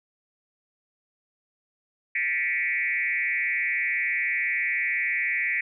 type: tone with frequency modulation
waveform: sine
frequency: 2100 Hz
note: C7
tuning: 6 cents sharp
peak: -23 dBFS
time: 2.15-5.61 s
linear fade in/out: 5 ms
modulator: 166 Hz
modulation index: 1.7
effects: none